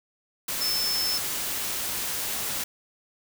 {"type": "tone in noise", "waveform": "sine", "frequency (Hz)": 5274, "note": "E8", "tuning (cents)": 0, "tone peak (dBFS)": -25, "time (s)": [0.61, 1.18], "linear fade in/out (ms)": 5, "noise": "white", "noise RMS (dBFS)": -30, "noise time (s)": [0.48, 2.64], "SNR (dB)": 2, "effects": []}